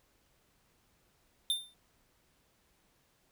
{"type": "tone with exponential decay", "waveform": "square", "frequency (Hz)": 3596, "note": "A7", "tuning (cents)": 37, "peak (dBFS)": -26, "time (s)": [1.5, 1.74], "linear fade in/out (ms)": 1, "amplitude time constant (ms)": 51, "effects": ["pink hiss -71 dBFS RMS until 3.31 s"]}